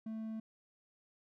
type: tone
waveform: triangle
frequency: 220.9 Hz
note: A3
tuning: 7 cents sharp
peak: -37 dBFS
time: 0.06-0.4 s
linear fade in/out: 5 ms
effects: none